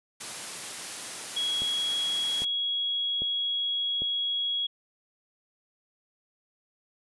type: high-pass noise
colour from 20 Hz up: white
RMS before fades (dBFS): -37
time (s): 0.2-2.45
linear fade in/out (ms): 10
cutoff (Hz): 140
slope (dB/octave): 12
type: tone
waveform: sine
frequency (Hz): 3322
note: G#7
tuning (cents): 0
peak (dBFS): -26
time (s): 1.36-4.67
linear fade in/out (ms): 10
type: click train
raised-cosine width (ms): 2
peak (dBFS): -26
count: 4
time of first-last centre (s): 1.62-4.02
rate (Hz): 1.25
effects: resampled to 24000 Hz